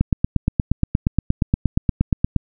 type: click train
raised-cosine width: 5 ms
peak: -3 dBFS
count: 21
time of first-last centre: 0.01-2.363 s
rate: 8.5 Hz
effects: none